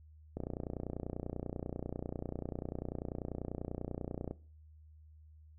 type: click train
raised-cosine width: 2 ms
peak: -25 dBFS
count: 120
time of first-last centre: 0.37-4.31 s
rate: 30.2 Hz
effects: noise-tail reverb RT60 0.4 s tail -19 dB re dry + added 77 Hz sine -55 dBFS peak until 5.58 s